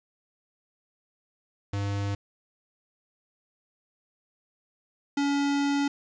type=tone pair in turn; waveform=square; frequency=100.5 / 283.1 Hz; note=G2 / C#4; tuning=+44 / +37 cents; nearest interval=octave + tritone; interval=1793 cents; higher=second; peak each=-28 / -24 dBFS; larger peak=second; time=1.73-2.15 / 5.17-5.88 s; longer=second; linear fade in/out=5 ms; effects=resampled to 16000 Hz + 9-bit